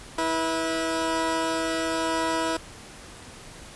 15% pulse tone pair together, 325.4 / 487.6 Hz, E4 / B4, -22 / -22 cents, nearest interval perfect fifth, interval 700 cents, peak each -19 / -24 dBFS, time 0.18-2.57 s, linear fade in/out 5 ms, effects pink hiss -44 dBFS RMS until 3.75 s + resampled to 24000 Hz

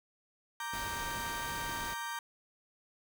35% pulse chord, G minor, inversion first, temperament equal, 932.3 / 1174.7 / 1568 Hz, Bb5 / D6 / G6, 0 / 0 / 0 cents, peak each -38 / -42 / -40 dBFS, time 0.6-2.19 s, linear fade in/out 2 ms
pink noise, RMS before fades -43 dBFS, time 0.73-1.94 s, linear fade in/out 5 ms
effects none

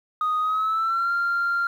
sine tone with pitch glide, 1244.5 to 1388.9 Hz, D#6 to F6, 0 to -10 cents, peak -19 dBFS, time 0.21-1.67 s, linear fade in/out 2 ms, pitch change +190 cents, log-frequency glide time 0.4-1.12 s, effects tanh soft clip ceiling -18 dBFS + 9-bit

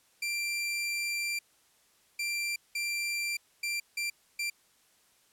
sawtooth tone bursts at uneven times, 2363 Hz, D7, 10 cents sharp, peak -27 dBFS, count 6, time 0.22-1.39 / 2.19-2.56 / 2.75-3.37 / 3.63-3.8 / 3.97-4.1 / 4.39-4.5 s, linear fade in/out 5 ms, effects white hiss -66 dBFS RMS until 5.32 s + low-pass 12000 Hz 12 dB/octave

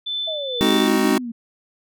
sine tone with tremolo, 3520 Hz, A7, in tune, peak -22 dBFS, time 0.06-0.88 s, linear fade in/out 10 ms, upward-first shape sine, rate 2 Hz, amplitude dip 50%
sine exponential sweep, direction down, 659.3 to 225.1 Hz, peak -26 dBFS, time 0.27-1.32 s, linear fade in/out 10 ms
square chord, Ab dominant seventh, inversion none, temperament just, 207.7 / 259.6 / 311.5 / 373.8 Hz, Ab3 / C4 / Eb4 / Gb4, 0 / -13 / +2 / +18 cents, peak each -22 dBFS, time 0.61-1.18 s, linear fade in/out 0 ms
effects none

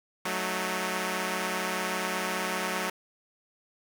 5% pulse chord, D# diminished, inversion first, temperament equal, 185 / 220 / 311.1 Hz, F#3 / A3 / D#4, 0 / 0 / 0 cents, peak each -20 / -22 / -26 dBFS, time 0.25-2.9 s, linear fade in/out 5 ms, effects none

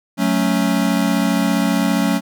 square chord, F# minor, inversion none, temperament equal, 185 / 220 / 277.2 Hz, F#3 / A3 / C#4, 0 / 0 / 0 cents, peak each -20 dBFS, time 0.17-2.21 s, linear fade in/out 50 ms, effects none

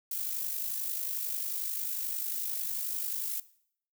violet noise with amplitude modulation, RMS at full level -32 dBFS, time 0.11-3.4 s, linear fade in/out 5 ms, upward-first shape sine, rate 51.2 Hz, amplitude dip 50%, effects noise-tail reverb RT60 0.6 s tail -18 dB re dry

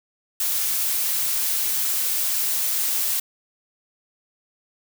blue noise, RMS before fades -23 dBFS, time 0.4-3.2 s, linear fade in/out 5 ms, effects none

